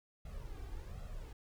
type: noise with flanger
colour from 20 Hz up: brown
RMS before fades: -45 dBFS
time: 0.25-1.33 s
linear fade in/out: 5 ms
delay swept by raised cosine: 1.5 to 2.6 ms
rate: 1.3 Hz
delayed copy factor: +0.75
effects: none